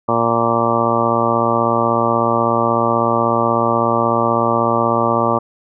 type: harmonic tone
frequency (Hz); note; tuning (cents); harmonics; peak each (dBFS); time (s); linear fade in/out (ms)
116.3; A#2; -4; 1 / 2 / 3 / 4 / 5 / 6 / 7 / 8 / 9 / 10; -25 / -22 / -23 / -23 / -20 / -24 / -24 / -22 / -25 / -19; 0.08-5.39; 10
effects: none